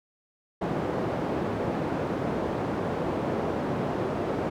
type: band-pass noise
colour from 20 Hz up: white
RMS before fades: -29 dBFS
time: 0.61-4.5 s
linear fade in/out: 10 ms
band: 110 to 540 Hz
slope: 12 dB/octave
effects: none